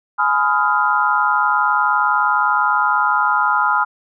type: chord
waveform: sine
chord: F half-diminished seventh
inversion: first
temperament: just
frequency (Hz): 838.1 / 1005.8 / 1257.2 / 1396.9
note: Ab5 / Cb6 / Eb6 / F6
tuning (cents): +16 / +31 / +18 / 0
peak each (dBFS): -20 / -19 / -19 / -18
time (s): 0.18-3.85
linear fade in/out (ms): 20
effects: none